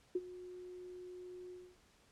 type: tone with ADSR envelope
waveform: sine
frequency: 362 Hz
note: F#4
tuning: 38 cents flat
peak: -30 dBFS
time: 0.15-1.77 s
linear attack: 6 ms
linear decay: 40 ms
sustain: -17 dB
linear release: 260 ms
effects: pink hiss -68 dBFS RMS until 2.11 s + low-pass 9000 Hz 12 dB/octave